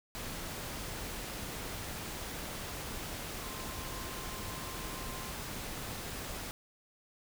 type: tone in noise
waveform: sine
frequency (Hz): 1046.5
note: C6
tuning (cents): 0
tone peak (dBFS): -49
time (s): 3.44-5.32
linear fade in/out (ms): 0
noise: pink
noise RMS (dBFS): -41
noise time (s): 0.15-6.51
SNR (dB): -11
effects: none